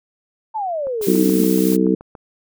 sine exponential sweep, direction down, 910 to 211 Hz, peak -20 dBFS, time 0.54-1.46 s, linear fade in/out 20 ms
click train, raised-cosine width 1 ms, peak -23 dBFS, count 10, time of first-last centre 0.87-2.152 s, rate 7.02 Hz
blue noise, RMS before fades -28 dBFS, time 1.01-1.77 s, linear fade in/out 20 ms
harmonic tone, 63.3 Hz, B1, 43 cents sharp, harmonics 3 / 4 / 5 / 6 / 7, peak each -18 / -21 / -18 / -24 / -20 dBFS, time 1.07-1.95 s, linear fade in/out 5 ms
effects none

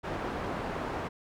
white low-pass noise, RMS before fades -35 dBFS, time 0.03-1.09 s, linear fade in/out 20 ms, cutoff 930 Hz, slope 12 dB/octave, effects none

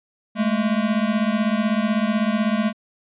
square beating tone pair, 207.7 / 223.7 Hz, G#3 / A3, 0 / +29 cents, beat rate 16 Hz, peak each -22 dBFS, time 0.35-2.73 s, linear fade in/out 50 ms, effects resampled to 8000 Hz

